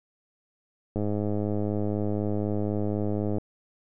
click train, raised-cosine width 2 ms, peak -16 dBFS, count 253, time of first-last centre 0.96-3.383 s, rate 104 Hz, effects none

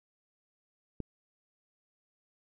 click, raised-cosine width 3 ms, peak -23 dBFS, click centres 1.003 s, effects none

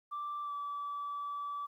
sine tone with pitch glide, 1173 to 1153.5 Hz, D6 to D6, -2 to -31 cents, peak -35 dBFS, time 0.11-1.67 s, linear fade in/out 20 ms, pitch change -29 cents, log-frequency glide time 0.43-0.52 s, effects tanh soft clip ceiling -33 dBFS + 12-bit

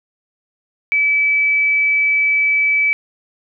sine tone, 2300 Hz, D7, 37 cents flat, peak -12 dBFS, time 0.92-2.93 s, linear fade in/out 0 ms, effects none

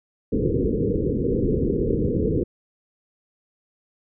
white low-pass noise, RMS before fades -22 dBFS, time 0.32-2.44 s, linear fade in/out 10 ms, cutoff 490 Hz, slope 96 dB/octave, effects none

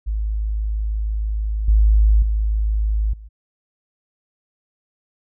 sine tone with level steps, 53.1 Hz, G#1, 39 cents sharp, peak -19 / -10 / -16 / -35 dBFS, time 0.06-3.29 s, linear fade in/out 20 ms, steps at 1.68 / 2.22 / 3.13 s, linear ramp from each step 5 ms, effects none

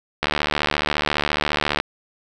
click train, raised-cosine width 0.3 ms, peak -3 dBFS, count 118, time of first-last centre 0.23-1.8 s, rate 74.5 Hz, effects none

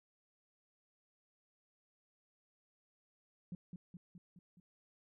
sine tone with echo, 177.3 Hz, F3, 26 cents sharp, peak -40 dBFS, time 3.52-3.55 s, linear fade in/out 2 ms, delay 210 ms, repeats 5, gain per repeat -4 dB, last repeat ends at 4.6 s, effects tanh soft clip ceiling -37 dBFS

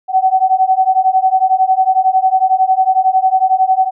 sine beating tone pair, 750 / 761 Hz, F#5 / F#5, +23 / +48 cents, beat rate 11 Hz, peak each -12 dBFS, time 0.08-3.91 s, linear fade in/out 50 ms, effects none

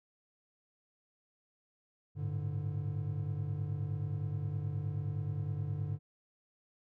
triangle chord, G suspended second, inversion none, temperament equal with one note detuned, 100.46 / 110 / 146.83 Hz, G2 / A2 / D3, +43 / 0 / 0 cents, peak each -35 / -39 / -35 dBFS, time 2.15-5.99 s, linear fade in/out 50 ms, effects none

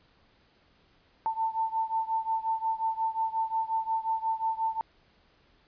sine beating tone pair, 891 / 896.6 Hz, A5 / A5, +22 / +32 cents, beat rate 5.6 Hz, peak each -29 / -31 dBFS, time 1.26-4.81 s, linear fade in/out 0 ms, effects pink hiss -64 dBFS RMS until 5.67 s + resampled to 11025 Hz

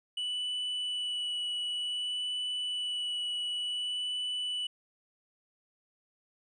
triangle tone with vibrato, 2960 Hz, F#7, in tune, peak -30 dBFS, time 0.17-4.67 s, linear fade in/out 5 ms, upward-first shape sine, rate 0.55 Hz, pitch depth 11 cents each way, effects resampled to 24000 Hz

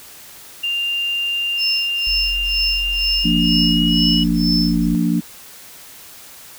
sine tone with pitch glide, 2794 to 2923 Hz, F7 to F#7, 0 to -22 cents, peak -18 dBFS, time 0.63-4.24 s, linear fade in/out 10 ms, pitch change +78 cents, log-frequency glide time 3-4.05 s
sine tone with tremolo, 5274 Hz, E8, in tune, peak -17 dBFS, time 1.57-4.87 s, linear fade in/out 50 ms, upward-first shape sine, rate 2.1 Hz, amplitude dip 100%
sine tone, 46.25 Hz, F#1, in tune, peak -24 dBFS, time 2.07-4.95 s, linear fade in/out 0 ms
sine chord, Bb major, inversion second, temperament equal with one note detuned, 174.61 / 229.9 / 293.7 Hz, F3 / Bb3 / D4, 0 / -24 / 0 cents, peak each -18 / -19 / -20 dBFS, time 3.24-5.21 s, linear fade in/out 20 ms
effects white hiss -40 dBFS RMS until 6.58 s

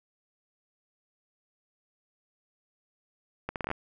accelerating click train, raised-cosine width 0.5 ms, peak -17 dBFS, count 8, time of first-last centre 3.49-3.714 s, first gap 68 ms, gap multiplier 0.73, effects none

